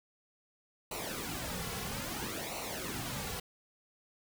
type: noise with flanger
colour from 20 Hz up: pink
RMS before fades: -39 dBFS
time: 0.91-3.4 s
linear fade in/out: 5 ms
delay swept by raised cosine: 0.59 to 3.29 ms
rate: 0.6 Hz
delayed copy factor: -0.7
effects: none